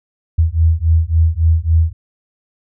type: beating tone pair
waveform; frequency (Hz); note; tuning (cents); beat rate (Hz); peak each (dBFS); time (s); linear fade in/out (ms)
sine; 79.8 / 83.4; D#2 / E2; +44 / +21; 3.6; -13; 0.38-1.93; 10
effects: none